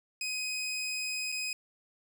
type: tone with dropouts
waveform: 20% pulse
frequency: 2512 Hz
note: D#7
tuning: 16 cents sharp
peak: -28 dBFS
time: 0.21-1.53 s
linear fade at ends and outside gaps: 2 ms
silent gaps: 1.319-1.323 s
effects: none